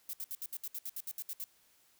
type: noise bursts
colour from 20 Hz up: violet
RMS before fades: -40 dBFS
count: 13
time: 0.09-1.441 s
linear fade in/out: 2 ms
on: 43 ms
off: 66 ms
effects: white hiss -68 dBFS RMS until 1.99 s